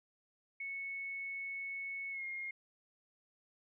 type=tone with pitch glide; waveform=sine; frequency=2207 to 2137 Hz; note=C#7 to C7; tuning=-8 to +36 cents; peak=-39 dBFS; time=0.6-2.51 s; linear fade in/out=5 ms; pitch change=-56 cents; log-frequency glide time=2.11-2.24 s; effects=none